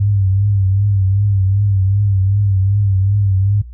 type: tone with vibrato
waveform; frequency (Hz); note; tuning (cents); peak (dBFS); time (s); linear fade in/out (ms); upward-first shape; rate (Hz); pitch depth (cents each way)
sine; 98.7; G2; +12; -11; 0-3.62; 10; triangle; 2.6; 84
effects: noise-tail reverb RT60 0.1 s tail -19 dB re dry + added 60 Hz sine -30 dBFS peak until 3.73 s